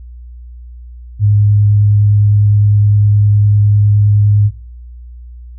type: tone with vibrato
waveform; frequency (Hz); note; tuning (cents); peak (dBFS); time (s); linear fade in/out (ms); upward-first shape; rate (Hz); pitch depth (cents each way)
sine; 103.6; G#2; -4; -6; 1.19-4.51; 50; triangle; 9.8; 10
effects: noise-tail reverb RT60 0.4 s tail -26 dB re dry + added 60 Hz sine -29 dBFS peak until 5.58 s